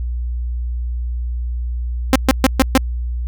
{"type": "tone bursts", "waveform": "sawtooth", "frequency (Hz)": 262.8, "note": "C4", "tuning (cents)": 8, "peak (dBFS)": -4, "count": 5, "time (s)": [2.13, 2.775], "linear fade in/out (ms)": 0, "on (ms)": 25, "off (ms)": 130, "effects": ["added 60 Hz sine -19 dBFS peak until 3.27 s"]}